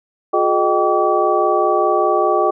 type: tone cluster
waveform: sine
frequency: 358.9 / 423.9 / 617 / 775 / 1146 Hz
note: F4 / G#4 / D#5 / G5 / D6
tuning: +47 / +35 / -15 / -20 / -43 cents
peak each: -19 dBFS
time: 0.33-2.51 s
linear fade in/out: 10 ms
effects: none